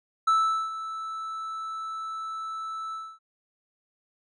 triangle tone with ADSR envelope, 1315 Hz, E6, 5 cents flat, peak -16 dBFS, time 0.27-3.19 s, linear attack 9 ms, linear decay 420 ms, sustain -14 dB, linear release 260 ms, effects resampled to 24000 Hz

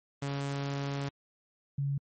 sawtooth / sine tone pair in turn, 140 / 140 Hz, C#3 / C#3, +18 / +18 cents, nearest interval unison, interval 0 cents, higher neither, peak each -28 dBFS, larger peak neither, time 0.22-1.09 / 1.78-1.98 s, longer first, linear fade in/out 5 ms, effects MP3 32 kbps

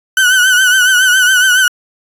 35% pulse tone with vibrato, 1500 Hz, F#6, 23 cents sharp, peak -5 dBFS, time 0.17-1.68 s, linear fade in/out 2 ms, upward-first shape triangle, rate 7.2 Hz, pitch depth 74 cents each way, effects resampled to 32000 Hz

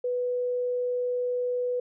sine tone, 493.9 Hz, B4, in tune, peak -25 dBFS, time 0.04-1.8 s, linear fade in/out 5 ms, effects none

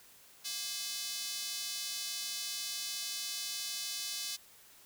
square tone with high-pass filter, 233.1 Hz, A#3, in tune, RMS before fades -39 dBFS, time 0.44-4.37 s, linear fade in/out 20 ms, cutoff 4400 Hz, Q 1.6, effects white hiss -59 dBFS RMS until 4.85 s

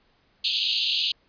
white band-pass noise, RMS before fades -25 dBFS, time 0.44-1.12 s, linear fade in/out 5 ms, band 2700 to 4600 Hz, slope 96 dB/octave, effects pink hiss -64 dBFS RMS until 1.28 s + resampled to 11025 Hz

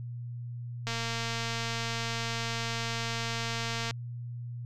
click train, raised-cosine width 0.2 ms, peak -17 dBFS, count 700, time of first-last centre 0.87-3.909 s, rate 230 Hz, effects added 120 Hz sine -36 dBFS peak until 4.65 s

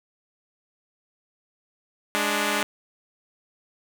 5% pulse tone pair together, 207.7 / 293.7 Hz, G#3 / D4, 0 / 0 cents, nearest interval tritone, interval 600 cents, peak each -14 dBFS, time 2.15-2.63 s, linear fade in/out 0 ms, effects none

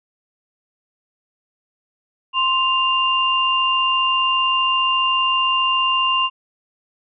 sine tone pair together, 1047.5 / 2794 Hz, C6 / F7, +2 / 0 cents, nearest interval octave + perfect fourth, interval 1698 cents, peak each -18 dBFS, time 2.33-6.3 s, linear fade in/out 50 ms, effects none

